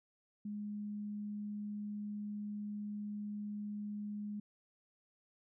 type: tone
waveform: sine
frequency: 207.7 Hz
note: G#3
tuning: in tune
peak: -39 dBFS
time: 0.45-4.4 s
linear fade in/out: 5 ms
effects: none